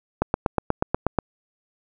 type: click train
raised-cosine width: 1 ms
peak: -5 dBFS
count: 9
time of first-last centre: 0.22-1.187 s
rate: 8.27 Hz
effects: none